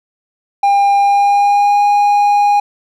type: tone with pitch glide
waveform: triangle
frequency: 802 to 819.8 Hz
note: G5 to G#5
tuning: +39 to -23 cents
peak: -6 dBFS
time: 0.63-2.6 s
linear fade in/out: 5 ms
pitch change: +38 cents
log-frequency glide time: 0.98-1.84 s
effects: none